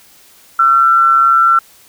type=tone with amplitude modulation; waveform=sine; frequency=1351 Hz; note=E6; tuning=42 cents sharp; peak=-4 dBFS; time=0.59-1.59 s; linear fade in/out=5 ms; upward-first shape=sine; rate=140 Hz; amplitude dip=50%; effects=white hiss -45 dBFS RMS until 1.88 s